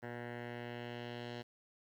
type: tone with low-pass filter sweep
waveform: 10% pulse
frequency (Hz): 120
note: B2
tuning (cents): -49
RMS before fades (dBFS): -45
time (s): 0.02-1.43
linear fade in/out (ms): 20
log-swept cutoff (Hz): 1700 to 3900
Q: 1.9
effects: 11-bit